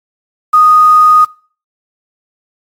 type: tone with quantisation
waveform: sine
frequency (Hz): 1240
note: D#6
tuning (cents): -6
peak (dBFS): -3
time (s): 0.53-1.25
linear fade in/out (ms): 10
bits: 5
effects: noise-tail reverb RT60 0.4 s tail -22 dB re dry + AAC 48 kbps